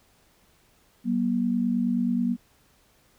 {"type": "tone pair together", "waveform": "sine", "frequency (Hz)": [190, 239.4], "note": ["F#3", "A#3"], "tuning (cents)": [46, 46], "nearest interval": "major third", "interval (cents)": 400, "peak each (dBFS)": [-27, -23], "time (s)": [1.04, 2.37], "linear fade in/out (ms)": 50, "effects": ["pink hiss -62 dBFS RMS until 3.18 s"]}